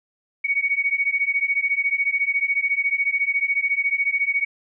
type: beating tone pair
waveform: sine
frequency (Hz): 2231 / 2245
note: C#7 / C#7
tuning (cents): +11 / +21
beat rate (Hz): 14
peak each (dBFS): -22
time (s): 0.44-4.45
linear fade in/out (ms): 10
effects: none